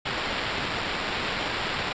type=noise with sample-and-hold; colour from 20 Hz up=white; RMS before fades=-29 dBFS; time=0.05-1.93 s; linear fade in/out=10 ms; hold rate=6300 Hz; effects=resampled to 16000 Hz